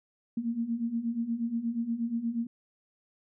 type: beating tone pair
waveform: sine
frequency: 227 / 235.4 Hz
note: A#3 / A#3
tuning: -46 / +17 cents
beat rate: 8.4 Hz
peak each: -34 / -30 dBFS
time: 0.37-2.47 s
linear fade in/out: 5 ms
effects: none